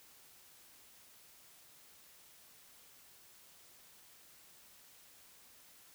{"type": "silence", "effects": ["white hiss -61 dBFS RMS until 5.94 s"]}